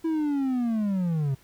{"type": "linear sweep", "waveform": "triangle", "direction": "down", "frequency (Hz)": [329.6, 130.81], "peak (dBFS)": -21, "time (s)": [0.04, 1.35], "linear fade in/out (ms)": 10, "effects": ["pink hiss -58 dBFS RMS until 1.43 s"]}